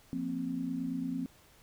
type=chord; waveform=sine; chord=F suspended fourth; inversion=none; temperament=just; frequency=174.61 / 232.8 / 261.9 Hz; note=F3 / Bb3 / C4; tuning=0 / -2 / +2 cents; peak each=-39 / -39 / -34 dBFS; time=0.13-1.26 s; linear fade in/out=0 ms; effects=pink hiss -61 dBFS RMS until 1.62 s